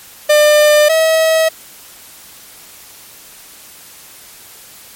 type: tone pair in turn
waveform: 45% pulse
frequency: 599 / 642 Hz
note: D5 / E5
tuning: +34 / -46 cents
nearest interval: minor second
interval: 120 cents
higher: second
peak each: -6 / -9 dBFS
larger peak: first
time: 0.29-0.89 / 0.89-1.49 s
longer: neither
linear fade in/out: 10 ms
effects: white hiss -38 dBFS RMS until 4.95 s + MP3 64 kbps